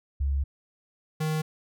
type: tone pair in turn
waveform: sine / square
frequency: 69.3 / 156 Hz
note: C#2 / D#3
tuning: 0 / +5 cents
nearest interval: octave + major second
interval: 1405 cents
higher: second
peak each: -23 / -26 dBFS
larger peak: first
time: 0.2-0.44 / 1.2-1.42 s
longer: first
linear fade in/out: 10 ms
effects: none